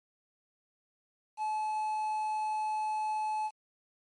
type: tone with quantisation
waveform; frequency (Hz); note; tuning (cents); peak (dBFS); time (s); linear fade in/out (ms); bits
triangle; 860; A5; -40; -28; 1.37-3.51; 50; 9
effects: MP3 48 kbps